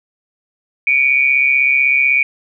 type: tone pair together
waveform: sine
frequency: 2274 / 2410 Hz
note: C#7 / D7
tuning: +44 / +44 cents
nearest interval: minor second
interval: 100 cents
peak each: -13 dBFS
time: 0.87-2.23 s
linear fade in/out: 2 ms
effects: none